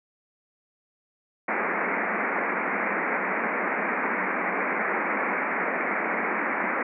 white band-pass noise, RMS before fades -27 dBFS, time 1.48-6.83 s, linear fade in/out 5 ms, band 180 to 2300 Hz, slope 96 dB/octave, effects none

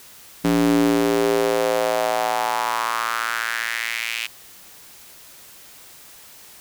square tone with high-pass filter sweep, 57.4 Hz, A#1, 26 cents flat, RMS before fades -21 dBFS, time 0.44-4.27 s, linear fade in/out 10 ms, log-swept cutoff 230 to 2600 Hz, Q 3.5, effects white hiss -45 dBFS RMS until 6.6 s

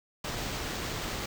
pink noise with sample-and-hold, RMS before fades -35 dBFS, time 0.24-1.26 s, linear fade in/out 5 ms, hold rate 11025 Hz, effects none

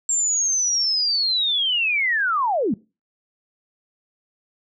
sine linear sweep, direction down, 7459 to 180.2 Hz, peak -18 dBFS, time 0.09-2.74 s, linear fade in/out 2 ms, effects noise-tail reverb RT60 0.3 s tail -23 dB re dry

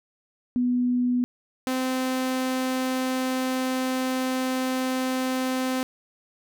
sine / sawtooth tone pair in turn, 246.8 / 258.4 Hz, B3 / C4, -1 / -21 cents, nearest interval minor second, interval 80 cents, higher second, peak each -20 dBFS, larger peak neither, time 0.56-1.24 / 1.67-5.83 s, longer second, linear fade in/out 0 ms, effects none

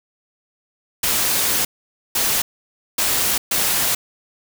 white noise bursts at uneven times, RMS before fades -19 dBFS, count 4, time 1.03-1.65 / 2.15-2.42 / 2.98-3.38 / 3.51-3.95 s, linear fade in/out 5 ms, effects none

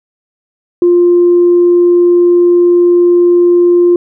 sine tone, 350.5 Hz, F4, 6 cents sharp, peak -3 dBFS, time 0.82-3.96 s, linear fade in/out 2 ms, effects tanh soft clip ceiling 0 dBFS

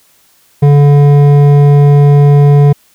sine tone with hard clipping, 143.9 Hz, D3, 35 cents flat, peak -4 dBFS, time 0.62-2.73 s, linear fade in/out 10 ms, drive 10 dB, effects white hiss -49 dBFS RMS until 2.94 s

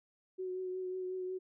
sine tone with vibrato, 370 Hz, F#4, in tune, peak -36 dBFS, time 0.38-1.39 s, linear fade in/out 20 ms, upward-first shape triangle, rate 5.5 Hz, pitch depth 23 cents each way, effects none

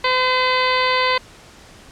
harmonic tone, 510 Hz, C5, 44 cents flat, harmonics 1 / 2 / 3 / 4 / 5 / 6 / 7 / 8 / 9, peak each -22 / -19 / -27 / -22 / -27 / -29 / -28 / -29 / -28 dBFS, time 0.04-1.18 s, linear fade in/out 5 ms, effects pink hiss -44 dBFS RMS until 1.91 s + low-pass 8000 Hz 12 dB/octave

